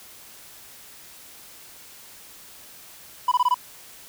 triangle tone bursts, 991 Hz, B5, 6 cents sharp, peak -14 dBFS, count 5, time 3.28-3.544 s, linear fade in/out 5 ms, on 36 ms, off 21 ms, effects white hiss -46 dBFS RMS until 4.08 s

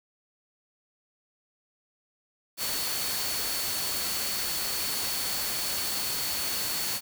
sine tone in noise, 4435 Hz, C#8, in tune, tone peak -35 dBFS, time 2.57-7.01 s, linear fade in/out 50 ms, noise white, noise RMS -31 dBFS, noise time 2.57-7.01 s, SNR -7 dB, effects none

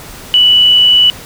sine tone, 2960 Hz, F#7, in tune, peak -4 dBFS, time 0.34-1.1 s, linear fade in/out 0 ms, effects pink hiss -31 dBFS RMS until 1.25 s

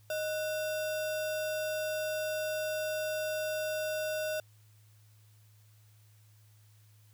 sine tone with sample-and-hold, 620 Hz, D#5, 6 cents flat, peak -31 dBFS, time 0.1-4.4 s, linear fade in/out 2 ms, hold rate 2100 Hz, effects added 106 Hz sine -58 dBFS peak until 7.13 s + white hiss -68 dBFS RMS until 7.13 s

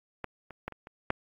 clicks, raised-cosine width 0.5 ms, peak -19 / -28 / -19 / -28 / -30 / -11 dBFS, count 6, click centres 0.243 / 0.507 / 0.68 / 0.723 / 0.871 / 1.104 s, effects AAC 32 kbps

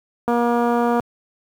click train, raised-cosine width 1 ms, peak -7 dBFS, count 172, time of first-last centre 0.28-0.998 s, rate 238 Hz, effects high-pass 80 Hz 12 dB/octave + 7-bit

